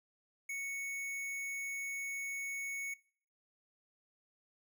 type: tone with hard clipping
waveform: sine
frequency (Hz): 2217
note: C#7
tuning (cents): 0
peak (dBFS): -39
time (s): 0.49-2.94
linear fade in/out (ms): 5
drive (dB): 17
effects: noise-tail reverb RT60 0.5 s tail -22 dB re dry